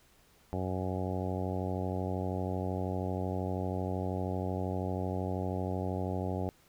harmonic tone, 92.8 Hz, F#2, 6 cents sharp, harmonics 1 / 2 / 3 / 4 / 5 / 6 / 7 / 8 / 9, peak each -35 / -38 / -40 / -41 / -42 / -43 / -43 / -44 / -45 dBFS, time 0.53-6.49 s, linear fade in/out 0 ms, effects pink hiss -64 dBFS RMS until 6.68 s

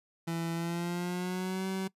30% pulse tone with pitch glide, 166.6 to 190.27 Hz, E3 to F#3, +19 to +49 cents, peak -29 dBFS, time 0.27-1.88 s, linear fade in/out 10 ms, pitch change +230 cents, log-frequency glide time 0.53-1.67 s, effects noise-tail reverb RT60 0.1 s tail -21 dB re dry + resampled to 32000 Hz

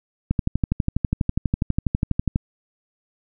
click train, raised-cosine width 5 ms, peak -7 dBFS, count 26, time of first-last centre 0.31-2.359 s, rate 12.2 Hz, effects none

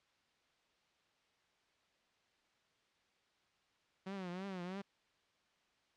sawtooth tone with vibrato, 186.2 Hz, F#3, 11 cents sharp, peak -38 dBFS, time 4.06-4.82 s, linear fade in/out 10 ms, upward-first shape triangle, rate 3.1 Hz, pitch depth 130 cents each way, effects white hiss -75 dBFS RMS until 5.96 s + low-pass 4000 Hz 12 dB/octave

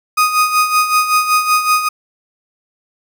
35% pulse tone with tremolo, 1244.5 Hz, D#6, in tune, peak -7 dBFS, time 0.17-1.89 s, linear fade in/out 10 ms, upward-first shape sine, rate 5.3 Hz, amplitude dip 65%, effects none

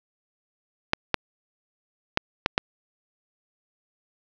clicks, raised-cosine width 0.3 ms, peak -3 dBFS, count 5, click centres 0.934 / 1.143 / 2.174 / 2.461 / 2.579 s, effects resampled to 16000 Hz + 7-bit

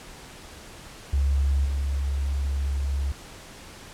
sine tone with level steps, 69.3 Hz, C#2, in tune, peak -19 / -23 dBFS, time 1.13-3.12 s, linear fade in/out 5 ms, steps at 1.65 s, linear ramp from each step 5 ms, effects pink hiss -44 dBFS RMS until 3.93 s + low-pass 10000 Hz 12 dB/octave

